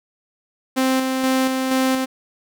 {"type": "tone with tremolo", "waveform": "sawtooth", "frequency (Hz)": 261.6, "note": "C4", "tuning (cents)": 0, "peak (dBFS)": -12, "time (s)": [0.76, 2.06], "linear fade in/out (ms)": 20, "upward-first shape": "square", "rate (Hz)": 2.1, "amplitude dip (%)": 35, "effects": []}